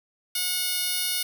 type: tone with high-pass filter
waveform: 10% pulse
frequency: 727 Hz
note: F#5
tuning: 31 cents flat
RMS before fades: -27 dBFS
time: 0.35-1.23 s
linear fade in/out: 5 ms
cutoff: 4000 Hz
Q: 0.51
effects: none